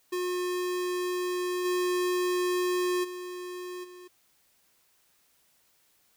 square tone with level steps, 360.2 Hz, F#4, 46 cents flat, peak -29 / -26 / -37 / -46 dBFS, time 0.12-4.08 s, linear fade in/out 10 ms, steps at 1.64 / 3.03 / 3.83 s, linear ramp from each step 20 ms, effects white hiss -67 dBFS RMS until 6.16 s

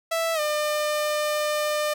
sawtooth tone with pitch glide, 659.3 to 601.1 Hz, E5 to D5, 0 to +40 cents, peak -19 dBFS, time 0.11-1.94 s, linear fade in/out 10 ms, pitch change -160 cents, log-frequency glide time 0.34-0.4 s, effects none

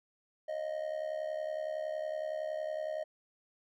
triangle tone with amplitude modulation, 622.3 Hz, D#5, in tune, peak -29 dBFS, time 0.48-3.04 s, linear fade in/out 10 ms, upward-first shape sine, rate 70.8 Hz, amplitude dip 75%, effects none

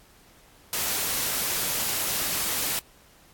white noise, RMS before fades -27 dBFS, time 0.73-2.79 s, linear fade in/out 0 ms, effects pink hiss -56 dBFS RMS until 3.33 s + AAC 64 kbps

